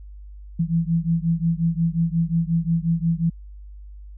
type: beating tone pair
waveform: sine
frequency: 164.2 / 169.8 Hz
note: E3 / F3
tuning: -6 / -48 cents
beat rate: 5.6 Hz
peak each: -21 / -22 dBFS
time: 0.59-3.3 s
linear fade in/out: 10 ms
effects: added 50 Hz sine -37 dBFS peak until 4.17 s